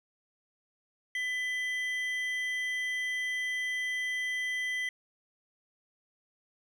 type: tone pair together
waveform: triangle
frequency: 2000 / 3170 Hz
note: B6 / G7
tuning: +21 / +19 cents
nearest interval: minor sixth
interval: 798 cents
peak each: -29 / -39 dBFS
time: 1.15-4.89 s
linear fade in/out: 2 ms
effects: none